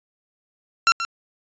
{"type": "tone with echo", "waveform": "sawtooth", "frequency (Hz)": 1362, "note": "F6", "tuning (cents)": -44, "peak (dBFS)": -9, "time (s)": [0.87, 0.92], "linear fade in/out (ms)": 0, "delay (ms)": 130, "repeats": 1, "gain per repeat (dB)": -11, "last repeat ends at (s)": 1.05, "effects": ["resampled to 16000 Hz"]}